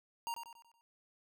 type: tone with echo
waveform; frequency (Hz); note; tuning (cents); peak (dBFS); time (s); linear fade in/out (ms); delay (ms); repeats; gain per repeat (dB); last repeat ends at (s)
square; 932.3; A#5; 0; -37; 0.27-0.34; 0; 94; 5; -7; 0.81
effects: none